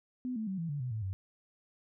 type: tone with pitch steps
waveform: sine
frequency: 251.7 / 219.1 / 190.75 / 166.06 / 144.56 / 125.85 / 109.56 / 95.38 Hz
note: B3 / A3 / G3 / E3 / D3 / B2 / A2 / G2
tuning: +33 / -7 / -47 / +13 / -27 / +33 / -7 / -47 cents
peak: -33 dBFS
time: 0.25-1.13 s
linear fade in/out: 0 ms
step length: 110 ms
effects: none